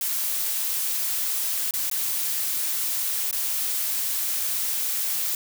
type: noise with dropouts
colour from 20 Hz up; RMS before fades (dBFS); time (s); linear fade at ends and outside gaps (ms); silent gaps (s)
blue; -26; 0.01-5.35; 2; 1.71-1.737 / 1.899-1.913 / 3.312-3.327
effects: none